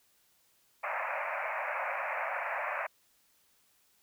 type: band-pass noise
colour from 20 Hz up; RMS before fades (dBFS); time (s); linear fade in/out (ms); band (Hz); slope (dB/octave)
pink; -35; 0.83-2.87; 10; 550 to 2500; 96
effects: white hiss -69 dBFS RMS until 4.02 s